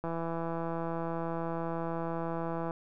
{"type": "click train", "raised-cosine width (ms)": 1, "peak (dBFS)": -22, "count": 444, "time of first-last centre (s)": [0.04, 2.709], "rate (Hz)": 166, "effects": []}